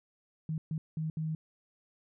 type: tone bursts at uneven times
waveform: sine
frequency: 157.8 Hz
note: D#3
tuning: 25 cents sharp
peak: -31 dBFS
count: 4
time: 0.49-0.58 / 0.71-0.78 / 0.97-1.1 / 1.17-1.35 s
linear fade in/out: 2 ms
effects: none